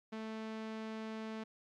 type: tone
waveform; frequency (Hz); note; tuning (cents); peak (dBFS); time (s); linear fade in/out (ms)
sawtooth; 220; A3; 0; -37; 0.12-1.44; 10
effects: low-pass 4000 Hz 12 dB/octave + Opus 48 kbps